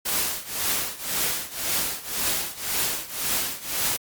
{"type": "noise with tremolo", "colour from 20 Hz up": "white", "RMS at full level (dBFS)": -23, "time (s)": [0.05, 3.97], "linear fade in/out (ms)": 10, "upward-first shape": "triangle", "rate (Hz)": 1.9, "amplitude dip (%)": 90, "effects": ["Opus 48 kbps"]}